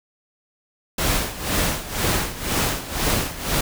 pink noise with tremolo, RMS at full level -20 dBFS, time 0.98-3.61 s, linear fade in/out 5 ms, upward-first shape sine, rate 2 Hz, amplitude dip 80%, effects none

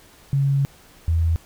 sine tone pair in turn, 138.59 / 82.41 Hz, C#3 / E2, 0 / 0 cents, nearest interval major sixth, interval 900 cents, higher first, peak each -16 dBFS, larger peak neither, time 0.33-0.65 / 1.08-1.36 s, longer first, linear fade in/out 0 ms, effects pink hiss -50 dBFS RMS until 1.45 s

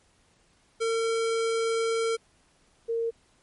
square / sine tone pair in turn, 454.4 / 459.7 Hz, A#4 / A#4, -44 / -24 cents, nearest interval unison, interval 20 cents, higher second, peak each -25 dBFS, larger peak neither, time 0.8-2.17 / 2.88-3.11 s, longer first, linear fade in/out 20 ms, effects pink hiss -64 dBFS RMS until 3.42 s + MP3 48 kbps

